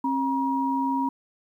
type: tone pair together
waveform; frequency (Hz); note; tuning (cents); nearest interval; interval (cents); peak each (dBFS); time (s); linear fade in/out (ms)
sine; 268.6 / 953.6; C4 / A#5; +46 / +39; octave + minor seventh; 2193; -25; 0.04-1.09; 5
effects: 10-bit